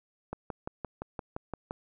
click train, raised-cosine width 1 ms, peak -21 dBFS, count 9, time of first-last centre 0.33-1.709 s, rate 5.8 Hz, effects none

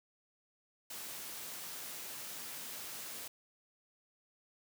white high-pass noise, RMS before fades -45 dBFS, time 0.9-3.28 s, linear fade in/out 5 ms, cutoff 120 Hz, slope 12 dB/octave, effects none

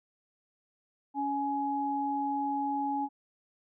sine tone pair together, 280.6 / 838.5 Hz, C#4 / G#5, +21 / +16 cents, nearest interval octave + perfect fifth, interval 1895 cents, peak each -33 / -30 dBFS, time 1.14-3.09 s, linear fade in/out 50 ms, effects none

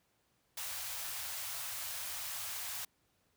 white band-stop noise, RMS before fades -41 dBFS, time 0.57-2.85 s, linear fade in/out 5 ms, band 120 to 630 Hz, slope 24 dB/octave, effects pink hiss -75 dBFS RMS until 3.36 s + high-pass 60 Hz 12 dB/octave

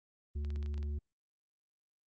harmonic tone, 73 Hz, D2, 10 cents flat, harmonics 1 / 3 / 5, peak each -34 / -51 / -54 dBFS, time 0.35-0.99 s, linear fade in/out 10 ms
clicks, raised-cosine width 0.2 ms, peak -36 dBFS, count 8, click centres 0.448 / 0.504 / 0.56 / 0.628 / 0.661 / 0.742 / 0.779 / 0.829 s
effects Opus 24 kbps

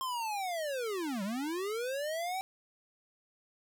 square linear two-way sweep, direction down then up, 1065 to 186.2 to 776 Hz, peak -34 dBFS, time 0.01-2.41 s, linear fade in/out 0 ms, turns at 1.23 s, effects none

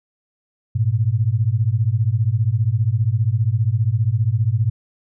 sine beating tone pair, 103.83 / 118.83 Hz, G#2 / A#2, 0 / +34 cents, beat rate 15 Hz, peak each -18 dBFS, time 0.75-4.7 s, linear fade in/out 10 ms, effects none

